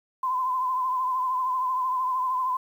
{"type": "tone with vibrato", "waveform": "sine", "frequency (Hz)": 1023, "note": "C6", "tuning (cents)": -39, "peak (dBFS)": -23, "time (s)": [0.23, 2.57], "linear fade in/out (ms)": 5, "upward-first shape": "triangle", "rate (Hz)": 13, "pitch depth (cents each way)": 55, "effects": ["9-bit"]}